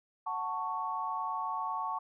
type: chord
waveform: sine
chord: F# minor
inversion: none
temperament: just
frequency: 740 / 888 / 1110 Hz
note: F#5 / A5 / C#6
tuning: 0 / +16 / +2 cents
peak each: -40 / -36 / -35 dBFS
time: 0.26-1.99 s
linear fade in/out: 10 ms
effects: none